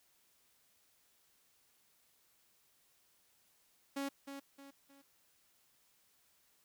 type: tone with echo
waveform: sawtooth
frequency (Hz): 277.2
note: C#4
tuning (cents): 0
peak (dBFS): -33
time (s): 3.96-4.09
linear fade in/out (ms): 10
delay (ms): 310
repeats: 3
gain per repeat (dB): -8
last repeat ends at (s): 5.02
effects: white hiss -72 dBFS RMS until 6.64 s